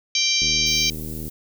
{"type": "harmonic tone", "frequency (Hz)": 784, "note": "G5", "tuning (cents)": 0, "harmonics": [3, 4, 5, 6, 7, 8], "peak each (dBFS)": [-25, -25, -25, -25, -25, -25], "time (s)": [0.15, 0.9], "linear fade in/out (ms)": 2}
{"type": "click train", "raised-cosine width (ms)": 3, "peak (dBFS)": -21, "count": 68, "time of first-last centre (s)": [0.42, 1.28], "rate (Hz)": 77.9}
{"type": "noise", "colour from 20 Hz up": "violet", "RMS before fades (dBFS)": -37, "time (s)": [0.66, 1.3], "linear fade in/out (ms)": 10}
{"effects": []}